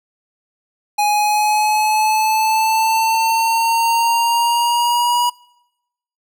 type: exponential sweep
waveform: square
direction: up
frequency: 830.6 to 969 Hz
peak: -14 dBFS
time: 0.98-5.3 s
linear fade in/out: 10 ms
effects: noise-tail reverb RT60 0.9 s tail -25 dB re dry